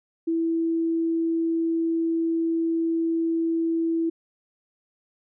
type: tone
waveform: sine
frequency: 329.6 Hz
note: E4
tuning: in tune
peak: -21 dBFS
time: 0.27-4.1 s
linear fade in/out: 10 ms
effects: none